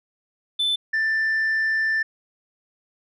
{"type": "tone pair in turn", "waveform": "sine", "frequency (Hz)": [3520, 1773.3], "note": ["A7", "A6"], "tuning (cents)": [0, 13], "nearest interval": "octave", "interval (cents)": 1187, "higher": "first", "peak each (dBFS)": -17, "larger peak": "neither", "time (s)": [[0.59, 0.76], [0.93, 2.03]], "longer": "second", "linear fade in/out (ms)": 10, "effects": ["tanh soft clip ceiling -18 dBFS"]}